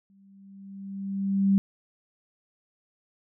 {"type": "tone with exponential growth", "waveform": "sine", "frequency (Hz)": 196, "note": "G3", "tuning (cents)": 0, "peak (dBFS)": -16, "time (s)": [0.1, 1.58], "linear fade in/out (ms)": 0, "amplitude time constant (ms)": 320, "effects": []}